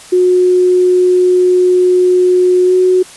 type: tone with pitch glide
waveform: sine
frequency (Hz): 363.4 to 368.3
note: F#4 to F#4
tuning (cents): -31 to -8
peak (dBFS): -6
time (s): 0.12-3.03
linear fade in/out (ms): 10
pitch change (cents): +23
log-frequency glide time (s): 2.64-2.73
effects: white hiss -35 dBFS RMS until 3.16 s + resampled to 24000 Hz